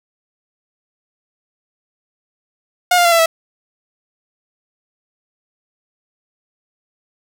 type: tone with pitch steps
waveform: sawtooth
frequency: 717 / 700.6 / 684.6 / 669 / 653.7 Hz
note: F5 / F5 / F5 / E5 / E5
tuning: +45 / +5 / -35 / +25 / -15 cents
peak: -6 dBFS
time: 2.91-3.26 s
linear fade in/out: 5 ms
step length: 70 ms
effects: none